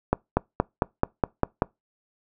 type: accelerating click train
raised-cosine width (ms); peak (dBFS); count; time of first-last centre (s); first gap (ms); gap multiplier
1; -5; 8; 0.13-1.621; 240; 0.96
effects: noise-tail reverb RT60 0.2 s tail -25 dB re dry